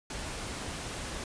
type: noise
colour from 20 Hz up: pink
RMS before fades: -38 dBFS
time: 0.1-1.24 s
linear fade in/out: 2 ms
effects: resampled to 22050 Hz